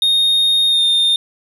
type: tone with pitch glide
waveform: triangle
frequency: 3700 to 3641 Hz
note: A#7 to A#7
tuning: -14 to -41 cents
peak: -10 dBFS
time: 0.02-1.16 s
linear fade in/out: 2 ms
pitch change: -27 cents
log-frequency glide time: 0.68-0.83 s
effects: none